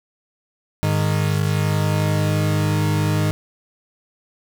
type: tone pair together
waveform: 40% pulse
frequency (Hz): 102.8 / 154.03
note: G#2 / D#3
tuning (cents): -17 / -17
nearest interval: perfect fifth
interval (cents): 700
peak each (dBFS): -19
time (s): 0.83-3.31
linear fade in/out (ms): 0
effects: none